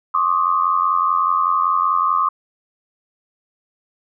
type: tone cluster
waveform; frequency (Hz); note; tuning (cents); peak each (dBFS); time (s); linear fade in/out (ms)
sine; 1069 / 1160 / 1245; C6 / D6 / D#6; +37 / -22 / +1; -19; 0.14-2.29; 5
effects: none